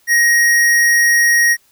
square tone, 1881 Hz, A#6, 15 cents sharp, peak -10 dBFS, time 0.07-1.57 s, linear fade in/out 50 ms, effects white hiss -55 dBFS RMS until 1.71 s

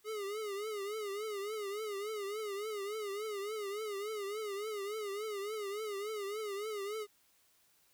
square tone with vibrato, 415.3 Hz, G#4, in tune, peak -38 dBFS, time 0.04-7.07 s, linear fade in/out 50 ms, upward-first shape triangle, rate 3.5 Hz, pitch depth 120 cents each way, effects white hiss -70 dBFS RMS until 7.93 s

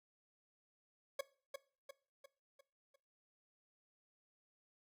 40% pulse tone with echo, 554.4 Hz, C#5, in tune, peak -35 dBFS, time 1.19-1.21 s, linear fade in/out 5 ms, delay 350 ms, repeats 5, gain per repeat -6 dB, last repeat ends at 2.96 s, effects noise-tail reverb RT60 0.4 s tail -19 dB re dry

